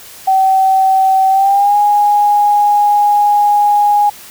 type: tone with pitch glide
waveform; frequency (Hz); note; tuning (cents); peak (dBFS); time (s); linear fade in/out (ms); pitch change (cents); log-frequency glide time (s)
sine; 766 to 825.7; G5 to G#5; -40 to -10; -7; 0.27-4.1; 10; +130; 1.29-1.77
effects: white hiss -35 dBFS RMS until 4.3 s